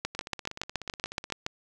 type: two click trains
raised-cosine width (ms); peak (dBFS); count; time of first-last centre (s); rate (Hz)
0.2; -21 / -12; 20 / 11; 0.15-1.302 / 0.05-1.464; 16.5 / 7.07
effects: none